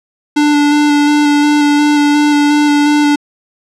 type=tone with vibrato; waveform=square; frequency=293.7 Hz; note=D4; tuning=in tune; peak=-8 dBFS; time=0.36-3.16 s; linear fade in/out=10 ms; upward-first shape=square; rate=2.8 Hz; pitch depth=12 cents each way; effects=low-pass 7000 Hz 12 dB/octave